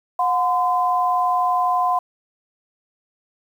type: tone pair together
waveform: sine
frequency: 724 / 1023.9 Hz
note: F#5 / C6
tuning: -38 / -38 cents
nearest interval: tritone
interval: 600 cents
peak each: -19 dBFS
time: 0.19-1.99 s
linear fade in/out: 5 ms
effects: 8-bit